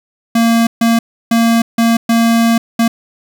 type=tone bursts at uneven times; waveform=square; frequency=230.2 Hz; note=A#3; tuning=22 cents flat; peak=-9 dBFS; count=6; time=0.35-0.67 / 0.81-0.99 / 1.31-1.62 / 1.78-1.97 / 2.09-2.58 / 2.79-2.88 s; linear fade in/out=5 ms; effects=none